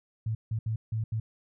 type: tone bursts at uneven times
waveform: sine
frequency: 110.7 Hz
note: A2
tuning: 11 cents sharp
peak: -27 dBFS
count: 5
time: 0.26-0.35 / 0.51-0.59 / 0.66-0.76 / 0.92-1.04 / 1.12-1.2 s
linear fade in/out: 5 ms
effects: none